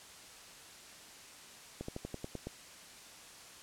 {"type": "slowing click train", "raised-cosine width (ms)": 2, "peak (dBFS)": -26, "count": 8, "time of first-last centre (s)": [1.81, 2.47], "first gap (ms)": 74, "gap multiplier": 1.08, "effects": ["white hiss -53 dBFS RMS until 3.62 s", "low-pass 9000 Hz 12 dB/octave"]}